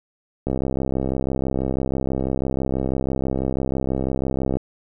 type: click train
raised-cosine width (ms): 2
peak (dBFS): -10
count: 272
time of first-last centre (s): 0.47-4.57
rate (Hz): 66.1
effects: none